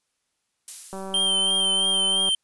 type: noise with exponential decay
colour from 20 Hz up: violet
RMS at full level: -30 dBFS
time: 0.68-1.83 s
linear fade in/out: 0 ms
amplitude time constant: 250 ms
type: click train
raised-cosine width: 1 ms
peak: -22 dBFS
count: 262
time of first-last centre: 0.93-2.289 s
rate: 192 Hz
type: tone with vibrato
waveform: square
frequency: 3136 Hz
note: G7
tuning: in tune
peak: -20 dBFS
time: 1.14-2.35 s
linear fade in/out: 2 ms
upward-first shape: triangle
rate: 3 Hz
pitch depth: 43 cents each way
effects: white hiss -75 dBFS RMS until 2.43 s + resampled to 24000 Hz